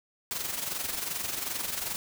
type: noise with amplitude modulation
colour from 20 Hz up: white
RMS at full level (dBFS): -31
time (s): 0.31-1.96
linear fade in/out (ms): 0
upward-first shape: sine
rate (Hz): 22.6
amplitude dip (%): 60
effects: none